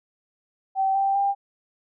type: tone with pitch steps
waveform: sine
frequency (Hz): 772 / 784.1 / 796.5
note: G5 / G5 / G5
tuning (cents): -27 / 0 / +27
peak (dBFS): -19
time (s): 0.75-1.35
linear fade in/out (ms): 50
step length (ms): 200
effects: none